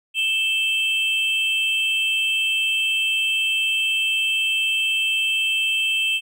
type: tone pair together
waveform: triangle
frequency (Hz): 2637 / 3141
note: E7 / G7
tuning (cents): 0 / +3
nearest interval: minor third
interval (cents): 303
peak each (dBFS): -19 / -21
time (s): 0.14-6.21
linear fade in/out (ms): 50
effects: none